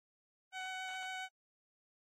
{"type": "tone with vibrato", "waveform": "15% pulse", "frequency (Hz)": 750, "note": "F#5", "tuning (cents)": 23, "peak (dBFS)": -34, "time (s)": [0.52, 1.29], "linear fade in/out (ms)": 50, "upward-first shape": "sine", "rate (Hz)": 7.3, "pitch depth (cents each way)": 8, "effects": ["low-pass 6000 Hz 12 dB/octave", "AAC 48 kbps"]}